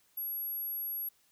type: tone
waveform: sine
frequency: 11480 Hz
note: F9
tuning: 47 cents sharp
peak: -34 dBFS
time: 0.17-1.09 s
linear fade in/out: 5 ms
effects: white hiss -69 dBFS RMS until 1.31 s